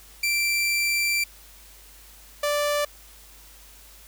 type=tone pair in turn; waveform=sawtooth; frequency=2349 / 586.2 Hz; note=D7 / D5; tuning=0 / -3 cents; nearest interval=2 octaves; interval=2403 cents; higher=first; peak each=-18 dBFS; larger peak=neither; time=0.23-1.24 / 2.43-2.85 s; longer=first; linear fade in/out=5 ms; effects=added 50 Hz sine -51 dBFS peak until 4.07 s + white hiss -50 dBFS RMS until 4.07 s